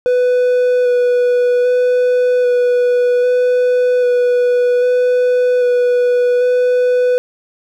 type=tone with vibrato; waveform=triangle; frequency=494.1 Hz; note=B4; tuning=1 cent sharp; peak=-8 dBFS; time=0.06-7.18 s; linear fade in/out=0 ms; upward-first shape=square; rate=0.63 Hz; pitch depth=10 cents each way; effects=none